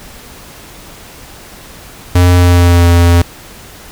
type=tone with pitch glide; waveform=square; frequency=88.9 to 86.22 Hz; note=F2 to F2; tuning=+31 to -22 cents; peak=-5 dBFS; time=2.15-3.22 s; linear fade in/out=5 ms; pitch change=-53 cents; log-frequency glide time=2.35-2.87 s; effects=pink hiss -34 dBFS RMS until 3.91 s